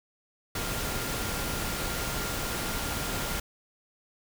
sine tone in noise, 1396.9 Hz, F6, in tune, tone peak -41 dBFS, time 0.55-3.4 s, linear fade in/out 5 ms, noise pink, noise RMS -32 dBFS, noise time 0.55-3.4 s, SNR -12 dB, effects none

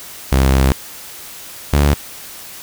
sawtooth tone pair in turn, 66.5 / 72.28 Hz, C2 / D2, +29 / -27 cents, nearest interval minor second, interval 144 cents, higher second, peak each -6 dBFS, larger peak neither, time 0.32-0.72 / 1.73-1.94 s, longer first, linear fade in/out 0 ms, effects white hiss -34 dBFS RMS until 2.62 s

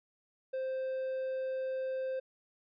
triangle tone, 523.3 Hz, C5, in tune, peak -31 dBFS, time 0.53-2.2 s, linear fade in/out 10 ms, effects resampled to 11025 Hz

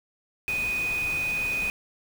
sine tone in noise, 2489 Hz, D#7, in tune, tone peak -25 dBFS, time 0.48-1.7 s, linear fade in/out 0 ms, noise pink, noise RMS -38 dBFS, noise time 0.48-1.7 s, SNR +10 dB, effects none

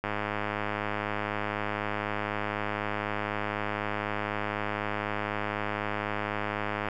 click train, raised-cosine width 0.5 ms, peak -15 dBFS, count 713, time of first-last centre 0.04-6.886 s, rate 104 Hz, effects none

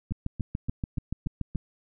two click trains, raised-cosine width 5 ms, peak -24 / -17 dBFS, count 6 / 11, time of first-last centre 0.11-1.551 / 0.12-1.557 s, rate 3.47 / 6.96 Hz, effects none

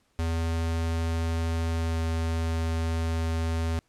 square tone with pitch glide, 82.41 to 81.89 Hz, E2 to E2, 0 to -11 cents, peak -26 dBFS, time 0.19-3.79 s, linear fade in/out 0 ms, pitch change -11 cents, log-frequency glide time 1.75-1.98 s, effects pink hiss -69 dBFS RMS until 3.88 s + low-pass 10000 Hz 12 dB/octave

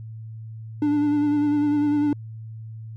triangle tone with vibrato, 293.7 Hz, D4, in tune, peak -16 dBFS, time 0.82-2.13 s, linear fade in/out 2 ms, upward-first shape sine, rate 10 Hz, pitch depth 29 cents each way, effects added 111 Hz sine -34 dBFS peak until 2.96 s

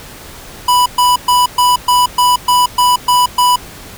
square tone bursts, 987.8 Hz, B5, in tune, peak -8 dBFS, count 10, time 0.68-3.56 s, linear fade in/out 5 ms, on 180 ms, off 120 ms, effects pink hiss -33 dBFS RMS until 3.97 s

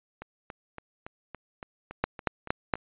two click trains, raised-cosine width 0.5 ms, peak -9 / -24 dBFS, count 4 / 10, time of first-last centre 2.04-2.738 / 0.22-2.755 s, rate 4.3 / 3.55 Hz, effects resampled to 8000 Hz

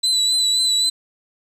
35% pulse tone with vibrato, 3984 Hz, B7, 14 cents sharp, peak -14 dBFS, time 0.03-0.9 s, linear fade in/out 10 ms, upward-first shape sine, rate 3.8 Hz, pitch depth 30 cents each way, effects resampled to 32000 Hz + 8-bit

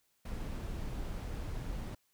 brown noise, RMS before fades -39 dBFS, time 0.25-1.95 s, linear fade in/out 5 ms, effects white hiss -75 dBFS RMS until 2.13 s

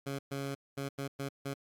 15% pulse tone bursts at uneven times, 138.59 Hz, C#3, in tune, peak -29 dBFS, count 6, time 0.06-0.19 / 0.31-0.55 / 0.77-0.89 / 0.98-1.08 / 1.19-1.29 / 1.45-1.54 s, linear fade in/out 10 ms, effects AAC 64 kbps

